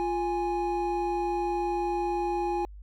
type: tone pair together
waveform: triangle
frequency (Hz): 349.1 / 827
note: F4 / G#5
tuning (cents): -1 / -8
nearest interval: octave + minor third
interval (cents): 1493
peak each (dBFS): -27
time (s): 0-2.65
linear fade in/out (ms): 0
effects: added 50 Hz sine -42 dBFS peak until 2.82 s